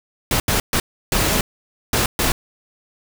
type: noise bursts at uneven times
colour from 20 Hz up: pink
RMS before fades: -18 dBFS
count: 6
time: 0.31-0.4 / 0.48-0.6 / 0.73-0.8 / 1.12-1.41 / 1.93-2.06 / 2.19-2.32 s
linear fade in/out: 2 ms
effects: none